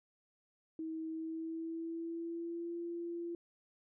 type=tone with pitch glide; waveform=sine; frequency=320.6 to 341.6 Hz; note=E4 to F4; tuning=-48 to -38 cents; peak=-38 dBFS; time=0.79-3.35 s; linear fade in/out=2 ms; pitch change=+110 cents; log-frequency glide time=1.11-2.75 s; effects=none